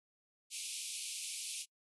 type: band-pass noise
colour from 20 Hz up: white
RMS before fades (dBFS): -43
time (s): 0.5-1.66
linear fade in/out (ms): 50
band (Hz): 2300 to 11000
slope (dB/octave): 96
effects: noise-tail reverb RT60 0.1 s tail -25 dB re dry